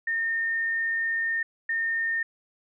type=tone pair in turn; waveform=sine; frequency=1824 / 1824 Hz; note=A#6 / A#6; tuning=-38 / -38 cents; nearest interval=unison; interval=0 cents; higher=neither; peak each=-24 dBFS; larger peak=neither; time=0.07-1.43 / 1.69-2.23 s; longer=first; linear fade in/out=5 ms; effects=none